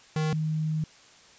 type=tone pair in turn; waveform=square / sine; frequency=155.56 / 156.15 Hz; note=D#3 / D#3; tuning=0 / +7 cents; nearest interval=unison; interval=7 cents; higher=second; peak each=-25 dBFS; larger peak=neither; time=0.16-0.33 / 0.33-0.84 s; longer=second; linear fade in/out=2 ms; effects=white hiss -54 dBFS RMS until 1.38 s + resampled to 16000 Hz